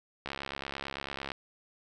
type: click train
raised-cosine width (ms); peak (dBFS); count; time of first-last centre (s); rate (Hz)
0.3; -20; 74; 0.26-1.318; 69
effects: none